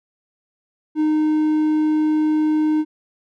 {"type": "tone", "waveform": "triangle", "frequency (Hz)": 307.9, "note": "D#4", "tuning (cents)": -18, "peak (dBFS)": -13, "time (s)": [0.95, 2.85], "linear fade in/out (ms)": 50, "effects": []}